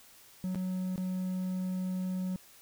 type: tone with dropouts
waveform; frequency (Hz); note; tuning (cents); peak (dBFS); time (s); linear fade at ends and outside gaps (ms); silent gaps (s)
triangle; 184.9; F#3; -1; -29; 0.44-2.36; 0; 0.547-0.557 / 0.959-0.979
effects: white hiss -57 dBFS RMS until 2.61 s